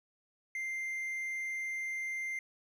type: tone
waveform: triangle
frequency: 2093 Hz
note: C7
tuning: in tune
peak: -33 dBFS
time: 0.55-2.39 s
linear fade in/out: 2 ms
effects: none